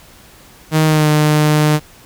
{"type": "tone with pitch glide", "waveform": "sawtooth", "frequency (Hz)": [156.5, 151.61], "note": ["D#3", "D#3"], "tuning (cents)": [10, -45], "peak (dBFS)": -6, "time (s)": [0.71, 1.8], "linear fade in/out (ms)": 50, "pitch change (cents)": -55, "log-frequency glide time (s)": [0.86, 1.08], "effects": ["pink hiss -43 dBFS RMS until 2.05 s"]}